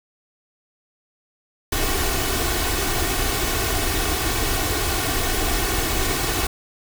pink noise with comb filter, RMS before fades -22 dBFS, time 1.72-6.47 s, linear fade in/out 5 ms, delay 2.7 ms, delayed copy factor +0.65, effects none

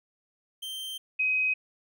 45% pulse / sine tone pair in turn, 3136 / 2524 Hz, G7 / D#7, 0 / +24 cents, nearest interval major third, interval 376 cents, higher first, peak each -34 / -23 dBFS, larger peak second, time 0.62-0.98 / 1.19-1.54 s, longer first, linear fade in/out 10 ms, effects none

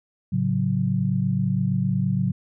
sine chord, F# minor, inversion first, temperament equal, 110 / 138.59 / 185 Hz, A2 / C#3 / F#3, 0 / 0 / 0 cents, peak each -26 / -24 / -23 dBFS, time 0.32-2.32 s, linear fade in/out 10 ms, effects none

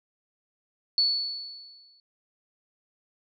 sine tone with exponential decay, 4435 Hz, C#8, in tune, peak -18 dBFS, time 0.98-2 s, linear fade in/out 1 ms, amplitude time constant 220 ms, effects none

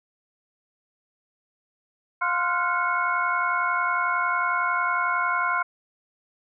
sine tone cluster, 708 / 1044 / 1393 / 1464 / 2192 Hz, F5 / C6 / F6 / F#6 / C#7, +23 / -4 / -5 / -19 / -20 cents, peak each -32 / -25 / -26 / -30 / -31 dBFS, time 2.21-5.63 s, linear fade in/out 10 ms, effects none

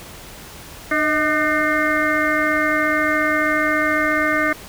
harmonic tone with a mistuned harmonic, 302.4 Hz, D#4, 49 cents flat, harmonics 1 / 2 / 4 / 5 / 6 / 7, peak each -23 / -23 / -23 / -23 / -23 / -23 dBFS, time 0.91-4.53 s, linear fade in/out 5 ms, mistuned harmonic 2, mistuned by +58 cents, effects pink hiss -38 dBFS RMS until 4.68 s

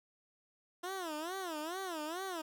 15% pulse tone with vibrato, 341.3 Hz, F4, 40 cents flat, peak -32 dBFS, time 0.83-2.42 s, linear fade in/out 10 ms, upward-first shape sine, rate 2.3 Hz, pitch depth 220 cents each way, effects none

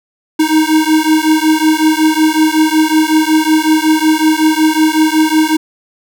square beating tone pair, 310.6 / 316 Hz, D#4 / D#4, -3 / +27 cents, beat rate 5.4 Hz, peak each -12 dBFS, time 0.39-5.57 s, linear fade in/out 10 ms, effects none

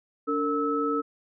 sine tone cluster, 287.5 / 455.4 / 1301 Hz, D4 / A#4 / E6, -37 / -40 / -23 cents, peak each -28 dBFS, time 0.27-1.02 s, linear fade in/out 20 ms, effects none

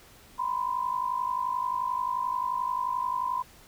sine tone pair together, 976 / 1027.4 Hz, B5 / C6, -21 / -32 cents, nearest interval minor second, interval 89 cents, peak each -30 / -29 dBFS, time 0.38-3.43 s, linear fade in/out 20 ms, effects pink hiss -54 dBFS RMS until 3.67 s

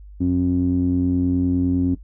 sawtooth tone with low-pass filter, 89.7 Hz, F2, 47 cents sharp, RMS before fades -19 dBFS, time 0.2-1.95 s, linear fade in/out 10 ms, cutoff 270 Hz, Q 7.2, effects noise-tail reverb RT60 0.1 s tail -17 dB re dry + added 50 Hz sine -38 dBFS peak until 2.03 s

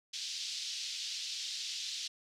pink band-pass noise, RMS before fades -40 dBFS, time 0.13-2.08 s, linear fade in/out 10 ms, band 3400 to 5700 Hz, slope 24 dB/octave, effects none

